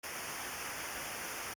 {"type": "noise with comb filter", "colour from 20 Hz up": "pink", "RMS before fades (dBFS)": -42, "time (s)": [0.03, 1.54], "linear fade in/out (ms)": 10, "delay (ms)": 0.25, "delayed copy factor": -0.8, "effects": ["high-pass 60 Hz 12 dB/octave", "AAC 64 kbps"]}